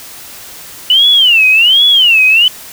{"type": "tone with vibrato", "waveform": "sine", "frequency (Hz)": 2922, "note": "F#7", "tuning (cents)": -22, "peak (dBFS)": -4, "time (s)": [0.9, 2.48], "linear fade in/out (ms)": 2, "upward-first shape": "sine", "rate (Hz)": 1.3, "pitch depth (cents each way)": 260, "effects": ["white hiss -31 dBFS RMS until 2.72 s"]}